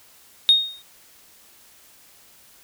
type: tone with exponential decay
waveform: sine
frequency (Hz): 3715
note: A#7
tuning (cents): -7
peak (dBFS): -7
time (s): 0.49-0.82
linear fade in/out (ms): 0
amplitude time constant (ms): 71
effects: tanh soft clip ceiling -6 dBFS + white hiss -52 dBFS RMS until 2.63 s